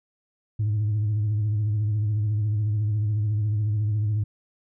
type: tone with vibrato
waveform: sine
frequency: 105.8 Hz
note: G#2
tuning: 33 cents sharp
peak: -19 dBFS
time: 0.59-4.24 s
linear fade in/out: 10 ms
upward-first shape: triangle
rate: 14 Hz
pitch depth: 68 cents each way
effects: tanh soft clip ceiling -19 dBFS